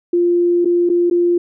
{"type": "tone with dropouts", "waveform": "sine", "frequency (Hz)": 348.5, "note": "F4", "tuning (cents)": -4, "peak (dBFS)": -11, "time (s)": [0.13, 1.38], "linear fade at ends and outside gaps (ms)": 5, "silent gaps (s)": [[0.648, 0.655], [0.892, 0.898], [1.1, 1.11]], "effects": []}